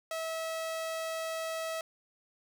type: tone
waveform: sawtooth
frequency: 648 Hz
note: E5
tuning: 30 cents flat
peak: -30 dBFS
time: 0.11-1.81 s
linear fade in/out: 2 ms
effects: none